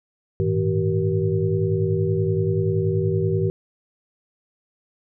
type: tone cluster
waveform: sine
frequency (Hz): 101 / 111.5 / 159.3 / 381 / 472.3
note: G#2 / A2 / D#3 / G4 / A#4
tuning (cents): -48 / +23 / +41 / -49 / +23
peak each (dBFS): -24 / -27 / -24 / -23 / -29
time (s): 0.4-3.5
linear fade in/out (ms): 0
effects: none